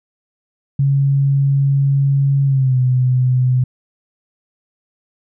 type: tone with pitch glide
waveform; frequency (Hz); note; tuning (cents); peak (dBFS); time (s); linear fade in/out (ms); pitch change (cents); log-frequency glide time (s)
sine; 138.59 to 127.09; C#3 to C3; 0 to -50; -11; 0.79-3.64; 5; -150; 2.45-2.78
effects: none